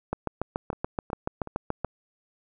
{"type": "two click trains", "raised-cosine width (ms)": 1, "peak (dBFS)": [-23, -13], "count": [4, 13], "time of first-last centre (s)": [[0.73, 1.845], [0.13, 1.847]], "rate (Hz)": [2.69, 6.99], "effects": []}